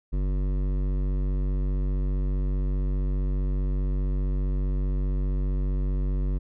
triangle tone with hard clipping, 47.61 Hz, G1, 50 cents flat, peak -25 dBFS, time 0.12-6.39 s, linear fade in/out 20 ms, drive 18 dB, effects none

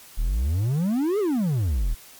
triangle exponential two-way sweep, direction up then down, 34.12 to 440 to 34.12 Hz, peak -18 dBFS, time 0.17-1.95 s, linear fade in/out 20 ms, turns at 1.19 s, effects white hiss -47 dBFS RMS until 2.19 s + MP3 96 kbps

